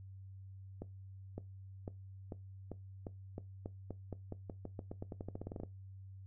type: accelerating click train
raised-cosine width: 2 ms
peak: -29 dBFS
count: 26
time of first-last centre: 0.82-5.635 s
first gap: 560 ms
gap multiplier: 0.89
effects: noise-tail reverb RT60 0.2 s tail -18 dB re dry + added 96 Hz sine -49 dBFS peak until 6.26 s